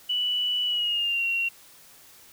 sine tone with pitch glide, 2960 to 2746 Hz, F#7 to F7, 0 to -30 cents, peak -23 dBFS, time 0.09-1.49 s, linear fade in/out 10 ms, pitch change -130 cents, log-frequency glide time 0.65-1.24 s, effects white hiss -52 dBFS RMS until 2.32 s

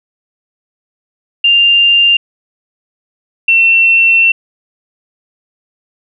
sine tone pair in turn, 2794 / 2702 Hz, F7 / E7, 0 / +42 cents, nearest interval minor second, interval 58 cents, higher first, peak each -5 dBFS, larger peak neither, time 1.44-2.17 / 3.48-4.32 s, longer second, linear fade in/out 5 ms, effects none

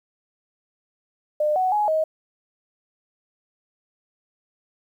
sine tone with pitch steps, 603 / 744 / 838 / 630 Hz, D5 / F#5 / G#5 / D#5, +46 / +9 / +15 / +21 cents, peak -18 dBFS, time 1.4-2.04 s, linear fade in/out 5 ms, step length 160 ms, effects 9-bit

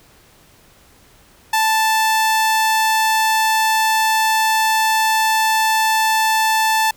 sawtooth tone, 880 Hz, A5, in tune, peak -10 dBFS, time 1.53-6.91 s, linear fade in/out 5 ms, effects pink hiss -50 dBFS RMS until 6.96 s

